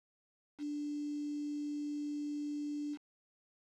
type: tone with quantisation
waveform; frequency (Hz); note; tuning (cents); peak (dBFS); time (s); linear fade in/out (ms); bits
sine; 293.7; D4; 0; -36; 0.58-2.98; 50; 9
effects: low-pass 6000 Hz 12 dB/octave